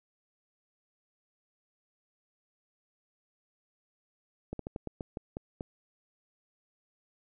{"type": "slowing click train", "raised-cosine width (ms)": 2, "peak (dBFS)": -23, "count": 9, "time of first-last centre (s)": [4.53, 5.608], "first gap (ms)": 63, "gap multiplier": 1.21, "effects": []}